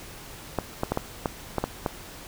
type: clicks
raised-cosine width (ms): 1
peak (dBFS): -10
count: 8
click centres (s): 0.587 / 0.834 / 0.92 / 0.974 / 1.258 / 1.583 / 1.64 / 1.862
effects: pink hiss -43 dBFS RMS until 2.27 s